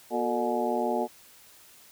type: harmonic tone with a mistuned harmonic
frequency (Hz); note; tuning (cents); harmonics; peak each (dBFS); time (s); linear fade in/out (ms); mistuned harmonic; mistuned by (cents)
120.8; B2; -38; 2 / 3 / 4 / 5 / 6 / 7; -32 / -32 / -32 / -32 / -32 / -32; 0.1-1.08; 50; 4; -130
effects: white hiss -54 dBFS RMS until 1.91 s